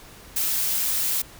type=noise; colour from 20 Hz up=blue; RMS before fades=-24 dBFS; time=0.36-1.22 s; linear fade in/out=5 ms; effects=pink hiss -46 dBFS RMS until 1.39 s